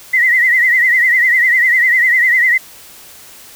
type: tone with vibrato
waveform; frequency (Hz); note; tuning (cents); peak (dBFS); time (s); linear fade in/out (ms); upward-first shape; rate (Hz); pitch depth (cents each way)
sine; 1975.5; B6; 0; -8; 0.13-2.58; 10; triangle; 10; 110
effects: white hiss -38 dBFS RMS until 3.55 s